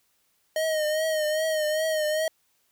square tone with vibrato, 622.3 Hz, D#5, in tune, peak -24 dBFS, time 0.56-2.28 s, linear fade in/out 2 ms, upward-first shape triangle, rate 2.5 Hz, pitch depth 57 cents each way, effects white hiss -69 dBFS RMS until 2.71 s

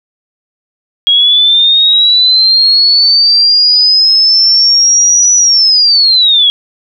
sine linear two-way sweep, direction up then down, 3285 to 5920 to 3285 Hz, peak -4 dBFS, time 1.07-6.5 s, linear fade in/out 0 ms, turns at 5.35 s, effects none

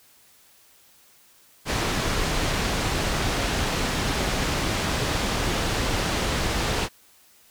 pink low-pass noise, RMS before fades -25 dBFS, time 1.65-6.89 s, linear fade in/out 50 ms, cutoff 6400 Hz, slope 12 dB/octave, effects white hiss -56 dBFS RMS until 7.5 s

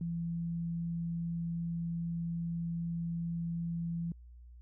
sine tone, 168.5 Hz, E3, 38 cents sharp, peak -33 dBFS, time 0.01-4.12 s, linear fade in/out 2 ms, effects added 60 Hz sine -50 dBFS peak until 4.61 s

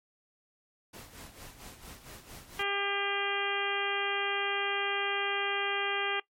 pink noise with tremolo, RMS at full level -46 dBFS, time 0.93-2.63 s, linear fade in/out 10 ms, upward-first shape sine, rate 4.4 Hz, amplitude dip 65%
harmonic tone, 400 Hz, G4, 35 cents sharp, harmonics 1 / 2 / 3 / 4 / 5 / 6 / 7 / 8, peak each -37 / -37 / -37 / -37 / -37 / -37 / -37 / -37 dBFS, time 2.59-6.2 s, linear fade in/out 5 ms
effects noise-tail reverb RT60 0.1 s tail -19 dB re dry + MP3 64 kbps

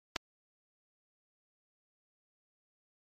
clicks, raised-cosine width 0.2 ms, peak -17 / -14 dBFS, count 2, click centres 0.16 / 0.163 s, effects MP3 64 kbps

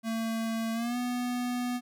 square tone with pitch glide, 225.6 to 246 Hz, A3 to B3, +44 to -7 cents, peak -30 dBFS, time 0.03-1.81 s, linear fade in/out 50 ms, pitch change +149 cents, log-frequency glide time 0.73-0.97 s, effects none

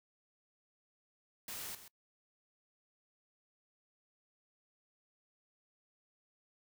white noise with echo, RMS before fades -44 dBFS, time 1.48-1.75 s, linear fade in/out 2 ms, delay 130 ms, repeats 1, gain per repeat -11 dB, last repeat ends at 1.88 s, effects noise-tail reverb RT60 0.1 s tail -24 dB re dry

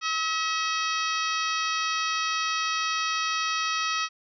harmonic tone with a mistuned harmonic, 642 Hz, E5, 46 cents flat, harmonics 2 / 3 / 4 / 5 / 6 / 7 / 8 / 9, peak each -28 / -34 / -32 / -35 / -37 / -37 / -38 / -37 dBFS, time 0.01-4.09 s, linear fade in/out 50 ms, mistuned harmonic 6, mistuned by -18 cents, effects none

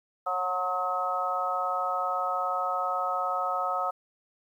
harmonic tone with a mistuned harmonic, 182.5 Hz, F#3, 24 cents flat, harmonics 3 / 4 / 5 / 6 / 7, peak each -35 / -31 / -37 / -38 / -29 dBFS, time 0.26-3.91 s, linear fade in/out 10 ms, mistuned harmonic 6, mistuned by -22 cents, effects 10-bit

